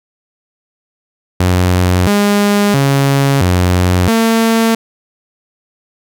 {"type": "tone with pitch steps", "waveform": "sawtooth", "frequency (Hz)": [90.6, 204.2, 138.4, 90.2, 226.3], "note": ["F#2", "G#3", "C#3", "F#2", "A3"], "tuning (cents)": [-36, -29, -2, -44, 49], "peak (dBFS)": -5, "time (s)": [1.4, 4.75], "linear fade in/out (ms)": 5, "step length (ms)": 670, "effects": []}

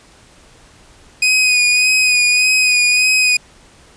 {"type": "tone with vibrato", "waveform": "sawtooth", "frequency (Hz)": 2489, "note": "D#7", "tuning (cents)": 0, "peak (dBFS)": -7, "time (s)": [1.22, 3.37], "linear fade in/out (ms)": 5, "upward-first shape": "sine", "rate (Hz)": 1.7, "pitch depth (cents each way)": 28, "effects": ["pink hiss -46 dBFS RMS until 3.96 s", "resampled to 22050 Hz"]}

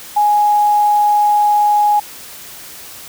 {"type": "tone", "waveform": "sine", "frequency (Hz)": 832, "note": "G#5", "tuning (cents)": 3, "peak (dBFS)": -9, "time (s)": [0.16, 2], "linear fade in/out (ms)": 10, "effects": ["white hiss -34 dBFS RMS until 3.08 s"]}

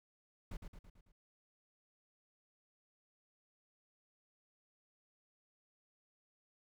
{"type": "noise with echo", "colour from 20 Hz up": "brown", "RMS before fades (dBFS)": -43, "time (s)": [0.51, 0.57], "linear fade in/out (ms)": 5, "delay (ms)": 110, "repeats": 5, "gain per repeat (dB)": -5, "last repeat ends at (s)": 1.12, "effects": []}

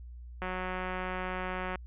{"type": "click train", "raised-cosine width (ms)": 0.5, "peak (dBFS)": -21, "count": 247, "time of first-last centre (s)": [0.42, 1.757], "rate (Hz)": 184, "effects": ["added 60 Hz sine -43 dBFS peak until 1.86 s", "resampled to 8000 Hz"]}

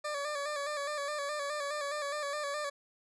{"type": "tone with vibrato", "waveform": "20% pulse", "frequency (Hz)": 582, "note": "D5", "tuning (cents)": -16, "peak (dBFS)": -29, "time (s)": [0.04, 2.7], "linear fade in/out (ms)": 10, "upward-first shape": "square", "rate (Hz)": 4.8, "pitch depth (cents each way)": 48, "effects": ["resampled to 22050 Hz"]}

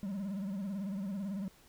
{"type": "tone with vibrato", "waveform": "triangle", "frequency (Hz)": 196, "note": "G3", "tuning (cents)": 0, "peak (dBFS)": -33, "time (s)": [0.03, 1.48], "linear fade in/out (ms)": 0, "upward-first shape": "sine", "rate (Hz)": 18, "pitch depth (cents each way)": 110, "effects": ["pink hiss -62 dBFS RMS until 1.68 s"]}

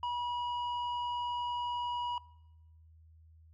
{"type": "tone with low-pass filter", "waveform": "square", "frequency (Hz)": 969, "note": "B5", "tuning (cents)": -33, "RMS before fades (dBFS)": -35, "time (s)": [0.03, 2.18], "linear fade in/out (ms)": 2, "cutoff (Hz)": 2100, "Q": 2.3, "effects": ["noise-tail reverb RT60 0.9 s tail -22 dB re dry", "added 80 Hz sine -56 dBFS peak until 3.53 s"]}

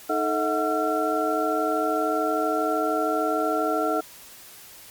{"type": "tone cluster", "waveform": "sine", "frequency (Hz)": [311.2, 438.1, 639, 732, 1358], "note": ["D#4", "A4", "D#5", "F#5", "F6"], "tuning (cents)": [0, -7, 46, -19, -49], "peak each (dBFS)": -28, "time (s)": [0.09, 4.01], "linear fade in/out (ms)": 10, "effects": ["white hiss -46 dBFS RMS until 4.9 s", "Opus 48 kbps"]}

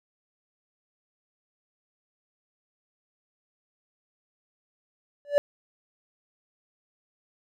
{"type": "tone with exponential growth", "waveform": "triangle", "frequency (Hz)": 578, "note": "D5", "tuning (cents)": -28, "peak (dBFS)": -11, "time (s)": [5.25, 5.38], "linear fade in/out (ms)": 0, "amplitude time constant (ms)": 28, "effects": []}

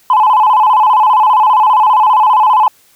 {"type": "tone with vibrato", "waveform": "sine", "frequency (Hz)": 932.3, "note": "A#5", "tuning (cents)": 0, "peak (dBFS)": -4, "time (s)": [0.1, 2.68], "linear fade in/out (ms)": 2, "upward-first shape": "square", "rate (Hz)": 15, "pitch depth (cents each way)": 140, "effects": ["tanh soft clip ceiling -2 dBFS", "white hiss -49 dBFS RMS until 2.95 s"]}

